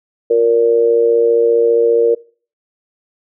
sine tone with amplitude modulation, 466.2 Hz, A#4, in tune, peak -5 dBFS, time 0.3-2.15 s, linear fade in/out 10 ms, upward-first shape sine, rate 115 Hz, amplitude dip 70%, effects noise-tail reverb RT60 0.4 s tail -21 dB re dry

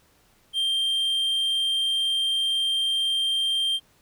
triangle tone, 3171 Hz, G7, 19 cents sharp, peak -20 dBFS, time 0.53-3.8 s, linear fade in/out 50 ms, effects pink hiss -61 dBFS RMS until 4.01 s

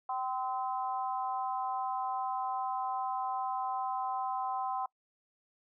harmonic tone, 257.5 Hz, C4, 28 cents flat, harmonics 3 / 4 / 5, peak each -34 / -36 / -43 dBFS, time 0.09-4.86 s, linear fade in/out 5 ms, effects noise-tail reverb RT60 0.1 s tail -24 dB re dry

